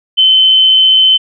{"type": "tone with amplitude modulation", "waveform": "sine", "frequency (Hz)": 3063, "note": "G7", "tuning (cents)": -41, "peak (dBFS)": -3, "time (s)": [0.17, 1.18], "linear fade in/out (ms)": 20, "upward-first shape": "sine", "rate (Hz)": 115, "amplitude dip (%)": 25, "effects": []}